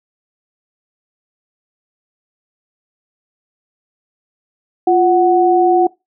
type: tone pair together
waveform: sine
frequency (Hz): 349.7 / 741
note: F4 / F#5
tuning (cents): +2 / +2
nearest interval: octave + minor second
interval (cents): 1300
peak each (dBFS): -11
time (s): 4.87-5.87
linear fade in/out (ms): 5
effects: noise-tail reverb RT60 0.2 s tail -21 dB re dry